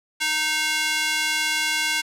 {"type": "tone with high-pass filter", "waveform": "square", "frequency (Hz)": 309.1, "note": "D#4", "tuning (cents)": -11, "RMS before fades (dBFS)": -23, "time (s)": [0.2, 2.02], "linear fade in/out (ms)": 20, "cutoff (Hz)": 2000, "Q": 1.2, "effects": ["low-pass 11000 Hz 12 dB/octave"]}